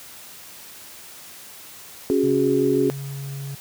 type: chord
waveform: sine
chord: C# suspended fourth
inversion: none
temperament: just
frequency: 277.2 / 369.6 / 415.8 Hz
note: C#4 / F#4 / G#4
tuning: 0 / -2 / +2 cents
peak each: -21 dBFS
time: 2.1-2.9 s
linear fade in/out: 0 ms
type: tone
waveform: triangle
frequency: 138.5 Hz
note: C#3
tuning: 1 cent flat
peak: -27 dBFS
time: 2.23-3.55 s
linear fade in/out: 5 ms
effects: white hiss -42 dBFS RMS until 3.6 s + high-pass 60 Hz 12 dB/octave